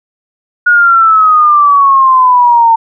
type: exponential sweep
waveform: sine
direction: down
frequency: 1452 to 903 Hz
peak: -3 dBFS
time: 0.66-2.76 s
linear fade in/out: 10 ms
effects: none